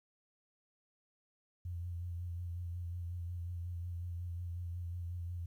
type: tone with vibrato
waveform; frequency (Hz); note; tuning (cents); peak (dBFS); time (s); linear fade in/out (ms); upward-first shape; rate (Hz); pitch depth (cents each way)
sine; 87; F2; -6; -38; 1.65-5.46; 5; sine; 5.5; 35
effects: 12-bit